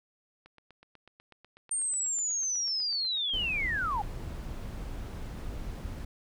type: click train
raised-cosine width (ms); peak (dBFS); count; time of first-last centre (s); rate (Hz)
0.3; -37; 30; 0.46-4.036; 8.11
type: linear sweep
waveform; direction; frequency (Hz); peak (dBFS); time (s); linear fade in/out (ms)
sine; down; 8840 to 777; -28; 1.71-4.02; 5
type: noise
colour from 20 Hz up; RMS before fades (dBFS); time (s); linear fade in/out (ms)
brown; -38; 3.33-6.05; 5
effects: none